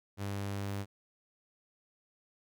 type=tone; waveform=sawtooth; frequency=99.9 Hz; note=G2; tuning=33 cents sharp; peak=-31 dBFS; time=0.17-0.86 s; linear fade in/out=50 ms; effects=none